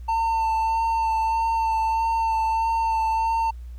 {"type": "tone with vibrato", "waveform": "triangle", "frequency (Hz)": 899, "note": "A5", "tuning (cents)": 37, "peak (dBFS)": -18, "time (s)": [0.08, 3.51], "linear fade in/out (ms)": 10, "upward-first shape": "sine", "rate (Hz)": 1.6, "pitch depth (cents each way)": 17, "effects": ["added 60 Hz sine -34 dBFS peak until 3.78 s", "pink hiss -62 dBFS RMS until 3.78 s"]}